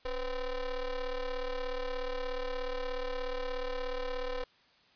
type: ring-modulated tone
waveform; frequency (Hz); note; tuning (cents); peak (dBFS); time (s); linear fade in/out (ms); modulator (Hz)
45% pulse; 258.4; C4; -21; -30; 0.05-4.44; 5; 240
effects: white hiss -64 dBFS RMS until 4.95 s + resampled to 11025 Hz